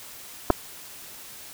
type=clicks; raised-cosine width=1 ms; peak=-4 dBFS; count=2; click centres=0.502 / 0.505 s; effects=white hiss -43 dBFS RMS until 1.53 s